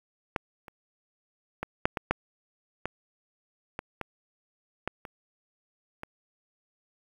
clicks, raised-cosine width 0.5 ms, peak -12 / -29 / -16 / -6 / -14 / -8 / -15 / -18 / -18 / -14 / -25 / -22 dBFS, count 12, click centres 0.362 / 0.682 / 1.63 / 1.855 / 1.972 / 2.11 / 2.856 / 3.791 / 4.013 / 4.876 / 5.052 / 6.034 s, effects 8-bit

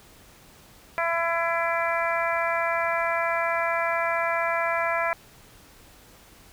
harmonic tone, 335.5 Hz, E4, 31 cents sharp, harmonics 2 / 3 / 4 / 5 / 6 / 7, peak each -27 / -29 / -30 / -31 / -32 / -32 dBFS, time 0.98-5.13 s, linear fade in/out 0 ms, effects pink hiss -52 dBFS RMS until 6.52 s

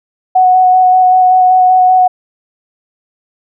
sine tone with vibrato, 739 Hz, F#5, 2 cents flat, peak -4 dBFS, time 0.35-2.08 s, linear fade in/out 10 ms, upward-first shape square, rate 5.2 Hz, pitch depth 10 cents each way, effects none

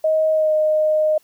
sine tone with pitch glide, 629 to 617.5 Hz, D#5 to D#5, +19 to -13 cents, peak -14 dBFS, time 0.04-1.18 s, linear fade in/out 5 ms, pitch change -32 cents, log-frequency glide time 0.32-0.53 s, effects white hiss -58 dBFS RMS until 1.23 s

